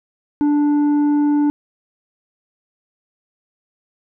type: tone with tanh clipping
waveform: triangle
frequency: 293.1 Hz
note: D4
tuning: 3 cents flat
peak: -14 dBFS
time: 0.41-1.5 s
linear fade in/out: 0 ms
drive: 10 dB
effects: none